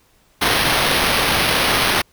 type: noise with sample-and-hold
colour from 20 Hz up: blue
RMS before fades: -17 dBFS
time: 0.41-2.02 s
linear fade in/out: 10 ms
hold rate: 7350 Hz
effects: pink hiss -57 dBFS RMS until 2.12 s